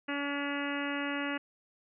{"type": "harmonic tone", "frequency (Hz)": 284.6, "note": "C#4", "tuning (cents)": 46, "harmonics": [1, 2, 3, 4, 5, 6, 7, 8, 9, 10], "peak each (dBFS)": [-35, -41, -44, -43, -41, -41, -41, -48, -44, -44], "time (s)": [0.08, 1.38], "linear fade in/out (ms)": 10, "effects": []}